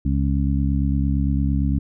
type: harmonic tone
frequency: 68.8 Hz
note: C#2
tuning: 12 cents flat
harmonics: 1 / 2 / 3 / 4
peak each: -20 / -23 / -25 / -26 dBFS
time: 0.05-1.79 s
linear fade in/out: 5 ms
effects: none